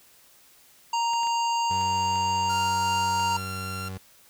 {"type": "harmonic tone", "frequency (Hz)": 932.3, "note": "A#5", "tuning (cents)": 0, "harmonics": [1, 3, 5, 7, 8], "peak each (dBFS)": [-23, -33, -37, -40, -41], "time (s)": [0.93, 3.37], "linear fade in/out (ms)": 5}
{"type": "clicks", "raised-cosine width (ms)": 0.3, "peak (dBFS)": -27, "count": 6, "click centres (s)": [1.135, 1.233, 1.271, 1.813, 2.157, 3.198]}
{"type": "tone", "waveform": "30% pulse", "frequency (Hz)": 94.4, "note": "F#2", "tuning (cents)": 35, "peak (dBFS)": -31, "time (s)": [1.7, 3.98], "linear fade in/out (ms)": 10}
{"type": "tone with pitch glide", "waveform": "sawtooth", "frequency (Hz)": [1397, 1376.2], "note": ["F6", "F6"], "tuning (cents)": [0, -26], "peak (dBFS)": -30, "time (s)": [2.49, 3.89], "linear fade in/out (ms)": 10, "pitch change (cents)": -26, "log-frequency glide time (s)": [3.23, 3.41]}
{"effects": ["white hiss -56 dBFS RMS until 4.29 s"]}